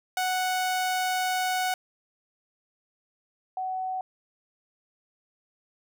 sawtooth / sine tone pair in turn, 740 / 749.5 Hz, F#5 / F#5, 0 / +22 cents, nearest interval unison, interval 22 cents, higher second, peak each -21 / -28 dBFS, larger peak first, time 0.17-1.74 / 3.57-4.01 s, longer first, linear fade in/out 2 ms, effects none

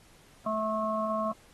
harmonic tone, 217.4 Hz, A3, 21 cents flat, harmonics 1 / 3 / 5 / 6, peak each -34 / -31 / -31 / -44 dBFS, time 0.46-1.32 s, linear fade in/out 5 ms, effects pink hiss -59 dBFS RMS until 1.53 s + AAC 32 kbps

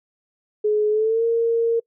sine tone with pitch glide, 423.1 to 461.4 Hz, G#4 to A#4, +32 to -18 cents, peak -16 dBFS, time 0.64-1.8 s, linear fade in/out 10 ms, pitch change +150 cents, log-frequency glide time 0.9-1.24 s, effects noise-tail reverb RT60 0.1 s tail -25 dB re dry

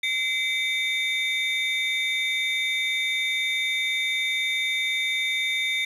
triangle tone cluster, 2061 / 2293 / 3632 Hz, C7 / D7 / A#7, -27 / -42 / -46 cents, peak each -26 dBFS, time 0.03-5.85 s, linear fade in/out 5 ms, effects resampled to 32000 Hz + 8-bit

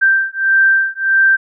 sine beating tone pair, 1568 / 1569.6 Hz, G6 / G6, 0 / +2 cents, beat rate 1.6 Hz, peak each -13 dBFS, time 0.01-1.37 s, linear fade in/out 20 ms, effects none

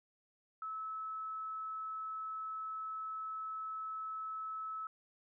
sine tone, 1300 Hz, E6, 24 cents flat, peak -39 dBFS, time 0.62-4.87 s, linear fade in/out 2 ms, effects none

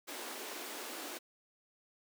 pink high-pass noise, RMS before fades -44 dBFS, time 0.07-1.19 s, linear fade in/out 20 ms, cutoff 260 Hz, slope 48 dB/octave, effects none

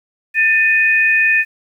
sine tone pair together, 1787.5 / 2489 Hz, A6 / D#7, +27 / 0 cents, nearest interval tritone, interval 573 cents, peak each -13 dBFS, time 0.34-1.45 s, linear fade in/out 50 ms, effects 8-bit

